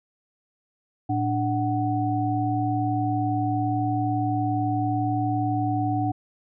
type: tone cluster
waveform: sine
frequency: 112.4 / 294.7 / 744 Hz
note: A2 / D4 / F#5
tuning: +37 / +6 / +9 cents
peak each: -26 dBFS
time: 1.09-6.12 s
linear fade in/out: 10 ms
effects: none

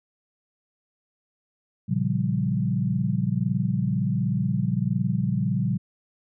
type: chord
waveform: sine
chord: G half-diminished seventh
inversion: first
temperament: equal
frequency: 116.54 / 138.59 / 174.61 / 196 Hz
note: Bb2 / Db3 / F3 / G3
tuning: 0 / 0 / 0 / 0 cents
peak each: -27 dBFS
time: 1.88-5.78 s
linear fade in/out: 20 ms
effects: none

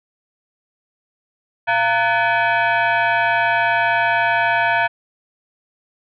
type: tone with frequency modulation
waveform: sine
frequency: 115.9 Hz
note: A#2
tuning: 10 cents flat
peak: -14 dBFS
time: 1.67-4.88 s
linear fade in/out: 20 ms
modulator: 805 Hz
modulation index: 2.5
effects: none

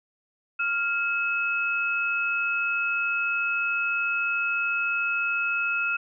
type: tone pair together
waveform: sine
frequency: 1396.9 / 2580 Hz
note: F6 / E7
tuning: 0 / -38 cents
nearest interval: major seventh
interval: 1062 cents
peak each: -26 dBFS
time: 0.59-5.97 s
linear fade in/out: 10 ms
effects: none

